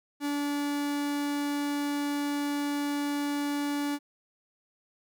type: tone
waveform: 45% pulse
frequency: 288.5 Hz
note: D4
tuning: 31 cents flat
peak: -28 dBFS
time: 0.2-3.99 s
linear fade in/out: 50 ms
effects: none